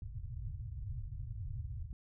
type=low-pass noise; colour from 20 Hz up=white; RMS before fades=-42 dBFS; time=0.02-1.93 s; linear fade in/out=2 ms; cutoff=130 Hz; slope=96 dB/octave; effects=none